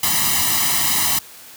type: noise with comb filter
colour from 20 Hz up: white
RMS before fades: -18 dBFS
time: 0.03-1.19 s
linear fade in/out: 5 ms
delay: 1 ms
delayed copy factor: +0.95
effects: white hiss -41 dBFS RMS until 1.56 s + high-pass 80 Hz 12 dB/octave